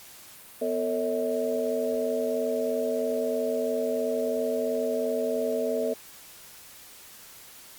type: tone cluster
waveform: sine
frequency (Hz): 249.1 / 448.3 / 559 / 642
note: B3 / A4 / C#5 / E5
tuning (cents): +15 / +32 / +14 / -46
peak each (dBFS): -33 / -28 / -32 / -30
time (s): 0.61-5.94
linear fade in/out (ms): 10
effects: white hiss -48 dBFS RMS until 7.78 s + Opus 48 kbps